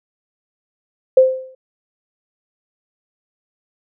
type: tone with exponential decay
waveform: sine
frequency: 520 Hz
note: C5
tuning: 11 cents flat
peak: -3 dBFS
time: 1.17-1.55 s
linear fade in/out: 5 ms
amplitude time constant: 81 ms
effects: none